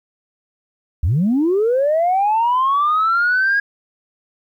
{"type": "linear sweep", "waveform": "sine", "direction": "up", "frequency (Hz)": [65.5, 1651], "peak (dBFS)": -12, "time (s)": [1.03, 3.6], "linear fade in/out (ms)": 5, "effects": ["tanh soft clip ceiling -10 dBFS", "9-bit"]}